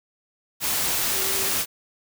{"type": "tone in noise", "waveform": "sine", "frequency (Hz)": 386.2, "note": "G4", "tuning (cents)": -26, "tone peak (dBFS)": -34, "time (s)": [1.12, 1.53], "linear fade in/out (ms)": 50, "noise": "white", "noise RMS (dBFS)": -24, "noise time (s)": [0.6, 1.66], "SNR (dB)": -13, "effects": []}